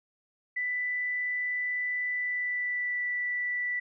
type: tone with pitch glide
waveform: sine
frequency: 1986 to 1967.7 Hz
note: B6 to B6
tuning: +9 to -7 cents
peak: -28 dBFS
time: 0.56-3.8 s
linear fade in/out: 10 ms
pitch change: -16 cents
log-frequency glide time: 2.11-3.03 s
effects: none